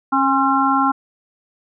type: harmonic tone with a mistuned harmonic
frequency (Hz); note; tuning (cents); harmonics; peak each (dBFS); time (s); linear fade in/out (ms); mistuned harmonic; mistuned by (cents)
271.9; C#4; -33; 1 / 3 / 4 / 5; -19 / -19 / -19 / -19; 0.12-0.92; 10; 4; -45
effects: none